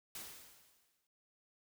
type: noise with exponential decay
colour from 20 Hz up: white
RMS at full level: -45 dBFS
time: 0.15-1.07 s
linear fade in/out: 2 ms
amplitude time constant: 200 ms
effects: none